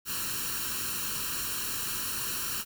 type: noise with comb filter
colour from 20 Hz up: white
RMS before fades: -33 dBFS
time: 0.05-2.65 s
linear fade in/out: 50 ms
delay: 0.71 ms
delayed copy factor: +0.8
effects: none